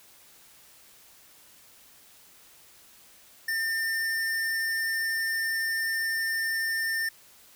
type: tone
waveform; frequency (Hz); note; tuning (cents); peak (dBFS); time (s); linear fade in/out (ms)
square; 1803; A6; +42; -27; 3.48-7.09; 5
effects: white hiss -55 dBFS RMS until 7.55 s